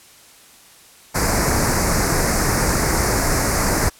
pink band-stop noise, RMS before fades -18 dBFS, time 1.14-3.9 s, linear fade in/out 20 ms, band 2200 to 4700 Hz, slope 48 dB/octave, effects white hiss -47 dBFS RMS until 3.99 s + low-pass 12000 Hz 12 dB/octave

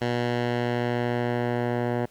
10% pulse tone with low-pass filter sweep, 120.9 Hz, B2, 36 cents flat, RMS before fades -26 dBFS, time 0.01-2.06 s, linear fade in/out 10 ms, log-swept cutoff 4000 to 1400 Hz, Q 0.78, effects pink hiss -58 dBFS RMS until 2.1 s

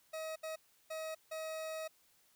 40% pulse tone bursts at uneven times, 635 Hz, D#5, 35 cents sharp, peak -39 dBFS, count 4, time 0.13-0.36 / 0.43-0.56 / 0.9-1.15 / 1.31-1.88 s, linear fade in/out 10 ms, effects white hiss -70 dBFS RMS until 2.35 s

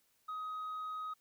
sine tone with tanh clipping, 1259 Hz, D#6, 20 cents sharp, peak -39 dBFS, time 0.28-1.14 s, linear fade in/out 10 ms, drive 1 dB, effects white hiss -74 dBFS RMS until 1.2 s

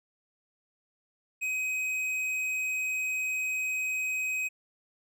sine tone with tanh clipping, 2523 Hz, D#7, 23 cents sharp, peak -30 dBFS, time 1.41-4.49 s, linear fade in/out 20 ms, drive 10 dB, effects none

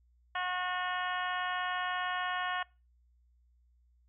harmonic tone, 363.1 Hz, F#4, 33 cents flat, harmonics 2 / 3 / 4 / 5 / 6 / 7 / 8 / 9, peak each -37 / -37 / -39 / -38 / -48 / -48 / -44 / -49 dBFS, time 0.35-2.63 s, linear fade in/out 5 ms, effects noise-tail reverb RT60 0.3 s tail -24 dB re dry + added 60 Hz sine -64 dBFS peak until 4.08 s

